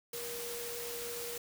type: tone in noise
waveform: sine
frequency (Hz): 474.9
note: A#4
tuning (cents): +32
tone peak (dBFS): -42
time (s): 0.13-1.38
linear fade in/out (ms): 5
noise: white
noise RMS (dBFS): -42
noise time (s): 0.13-1.38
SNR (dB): -3
effects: none